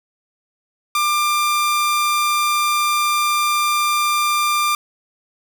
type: tone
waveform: sawtooth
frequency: 1192 Hz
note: D6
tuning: 25 cents sharp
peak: -12 dBFS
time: 0.95-4.75 s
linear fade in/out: 2 ms
effects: none